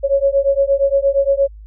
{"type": "beating tone pair", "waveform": "sine", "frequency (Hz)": [549, 557.6], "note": ["C#5", "C#5"], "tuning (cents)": [-17, 10], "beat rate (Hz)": 8.6, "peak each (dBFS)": -15, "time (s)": [0.03, 1.48], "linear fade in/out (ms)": 20, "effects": ["added 52 Hz sine -34 dBFS peak until 1.66 s"]}